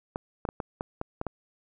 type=clicks; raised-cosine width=1 ms; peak=-17 dBFS; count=8; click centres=0.159 / 0.452 / 0.489 / 0.602 / 0.809 / 1.014 / 1.214 / 1.267 s; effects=none